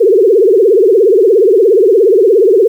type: tone with vibrato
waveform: sine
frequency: 415.3 Hz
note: G#4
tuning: in tune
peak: -4 dBFS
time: 0-2.68 s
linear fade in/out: 10 ms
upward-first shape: triangle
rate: 17 Hz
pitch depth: 290 cents each way
effects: 7-bit